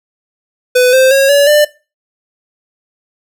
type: tone with pitch steps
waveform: square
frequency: 500 / 522.1 / 545.3 / 569.4 / 594.6 Hz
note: B4 / C5 / C#5 / C#5 / D5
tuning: +21 / -4 / -29 / +46 / +21 cents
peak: -6 dBFS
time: 0.75-1.65 s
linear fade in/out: 10 ms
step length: 180 ms
effects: noise-tail reverb RT60 0.3 s tail -19 dB re dry